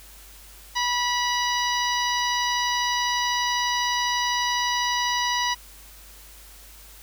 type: harmonic tone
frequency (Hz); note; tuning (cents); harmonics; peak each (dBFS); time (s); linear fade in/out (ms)
976; B5; -21; 1 / 2 / 3 / 4 / 5 / 6; -25 / -28 / -30 / -31 / -32 / -33; 0.75-5.55; 20
effects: added 50 Hz sine -48 dBFS peak until 7.02 s + white hiss -48 dBFS RMS until 7.02 s